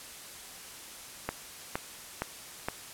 click train, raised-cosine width 0.5 ms, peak -15 dBFS, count 4, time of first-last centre 1.29-2.685 s, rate 2.15 Hz, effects white hiss -46 dBFS RMS until 2.93 s + low-pass 12000 Hz 12 dB/octave

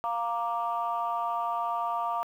sine chord, Bb major, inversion second, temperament equal, 698.5 / 932.3 / 1174.7 Hz, F5 / Bb5 / D6, 0 / 0 / 0 cents, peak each -31 dBFS, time 0.04-2.23 s, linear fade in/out 0 ms, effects tanh soft clip ceiling -20 dBFS + 10-bit

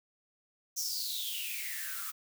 blue noise with high-pass filter sweep, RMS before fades -37 dBFS, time 0.76-2.12 s, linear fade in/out 20 ms, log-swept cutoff 6000 to 1200 Hz, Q 10, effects none

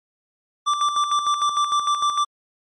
square tone with tremolo, 1173 Hz, D6, 2 cents flat, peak -17 dBFS, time 0.66-2.25 s, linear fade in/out 20 ms, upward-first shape square, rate 6.6 Hz, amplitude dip 55%, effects low-pass 6000 Hz 12 dB/octave + MP3 48 kbps

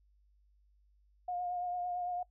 sine tone with vibrato, 714 Hz, F5, 38 cents sharp, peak -34 dBFS, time 1.28-2.23 s, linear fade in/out 5 ms, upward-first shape triangle, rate 8.9 Hz, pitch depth 28 cents each way, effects noise-tail reverb RT60 0.1 s tail -21 dB re dry + added 50 Hz sine -65 dBFS peak until 2.3 s

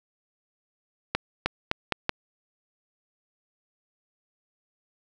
accelerating click train, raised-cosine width 0.3 ms, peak -7 dBFS, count 5, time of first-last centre 1.15-2.094 s, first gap 310 ms, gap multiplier 0.82, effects none

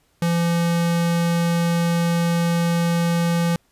square tone, 170 Hz, F3, 46 cents flat, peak -18 dBFS, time 0.22-3.56 s, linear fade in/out 2 ms, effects pink hiss -63 dBFS RMS until 3.71 s + resampled to 32000 Hz

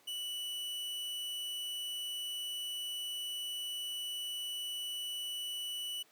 45% pulse tone, 2960 Hz, F#7, in tune, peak -37 dBFS, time 0.07-6.03 s, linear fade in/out 10 ms, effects pink hiss -65 dBFS RMS until 6.11 s + high-pass 300 Hz 12 dB/octave

